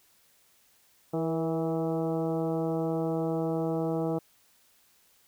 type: harmonic tone with a mistuned harmonic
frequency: 163.2 Hz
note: E3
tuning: 17 cents flat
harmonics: 1 / 2 / 3 / 4 / 5 / 6 / 7 / 8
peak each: -32 / -31 / -32 / -36 / -39 / -49 / -48 / -49 dBFS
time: 1.13-4.19 s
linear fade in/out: 10 ms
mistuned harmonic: 3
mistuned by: -28 cents
effects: white hiss -64 dBFS RMS until 5.27 s